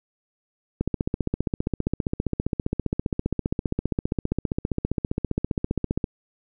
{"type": "click train", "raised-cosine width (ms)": 3, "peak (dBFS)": -10, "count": 80, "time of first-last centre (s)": [0.81, 6.042], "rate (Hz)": 15.1, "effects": []}